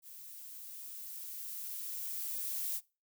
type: noise with level ramp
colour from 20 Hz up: violet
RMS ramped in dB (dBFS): -51 to -36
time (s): 0.02-2.81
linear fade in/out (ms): 50
effects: noise-tail reverb RT60 0.3 s tail -22 dB re dry